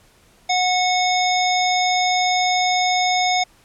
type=harmonic tone with a mistuned harmonic; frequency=731 Hz; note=F#5; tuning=21 cents flat; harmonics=1 / 3 / 5 / 7 / 9; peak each=-18 / -23 / -25 / -26 / -28 dBFS; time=0.49-3.44 s; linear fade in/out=10 ms; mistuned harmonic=7; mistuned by=+16 cents; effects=pink hiss -54 dBFS RMS until 3.64 s + low-pass 12000 Hz 12 dB/octave